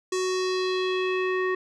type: tone with low-pass filter sweep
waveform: square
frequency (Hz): 371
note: F#4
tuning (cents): +5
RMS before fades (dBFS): -26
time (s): 0.12-1.55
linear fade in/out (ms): 5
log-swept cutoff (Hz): 7200 to 1800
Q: 2.5
effects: none